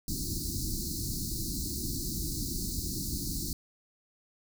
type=band-stop noise; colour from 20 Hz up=pink; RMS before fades=-34 dBFS; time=0.08-3.53 s; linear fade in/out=2 ms; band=360 to 4100 Hz; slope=96 dB/octave; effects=none